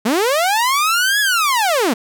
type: linear two-way sweep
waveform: sawtooth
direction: up then down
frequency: 199.9 to 1710 to 199.9 Hz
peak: -10 dBFS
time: 0.05-1.94 s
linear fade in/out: 10 ms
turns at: 1.2 s
effects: none